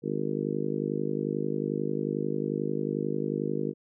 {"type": "harmonic tone", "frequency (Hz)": 51.2, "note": "G#1", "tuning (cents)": -24, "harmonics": [3, 4, 5, 6, 7, 8, 9], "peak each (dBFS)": [-35, -35, -35, -35, -35, -35, -35], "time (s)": [0.02, 3.74], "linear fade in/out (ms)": 50, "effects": []}